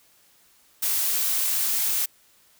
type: noise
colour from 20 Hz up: blue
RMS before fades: -24 dBFS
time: 0.82-2.06 s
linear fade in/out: 10 ms
effects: white hiss -59 dBFS RMS until 2.59 s